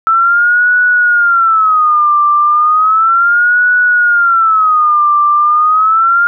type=tone with vibrato; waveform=sine; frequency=1318.5 Hz; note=E6; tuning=in tune; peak=-6 dBFS; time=0.07-6.27 s; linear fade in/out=0 ms; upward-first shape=sine; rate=0.34 Hz; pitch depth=190 cents each way; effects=none